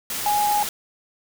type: tone in noise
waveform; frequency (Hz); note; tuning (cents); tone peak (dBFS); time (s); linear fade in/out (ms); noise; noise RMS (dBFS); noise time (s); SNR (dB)
sine; 830.6; G#5; 0; -18; 0.26-0.63; 2; white; -28; 0.1-0.69; +7
effects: none